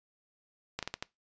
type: slowing click train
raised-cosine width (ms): 0.2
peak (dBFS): -17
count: 5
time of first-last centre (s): 0.79-1.025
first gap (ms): 37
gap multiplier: 1.32
effects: noise-tail reverb RT60 0.2 s tail -22 dB re dry + resampled to 16000 Hz